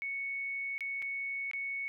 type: tone with dropouts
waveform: sine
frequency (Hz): 2217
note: C#7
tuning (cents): 0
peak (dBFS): -34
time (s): 0.02-1.88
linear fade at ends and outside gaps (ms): 0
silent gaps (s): 0.78-0.807 / 1.02-1.024 / 1.513-1.534
effects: none